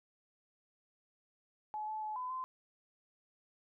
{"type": "tone with pitch steps", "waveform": "sine", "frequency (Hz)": [853, 865, 857, 1008, 1032], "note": ["G#5", "A5", "A5", "B5", "C6"], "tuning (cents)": [46, -30, -46, 35, -24], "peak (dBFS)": -37, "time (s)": [1.74, 2.44], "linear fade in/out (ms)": 0, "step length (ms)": 140, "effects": []}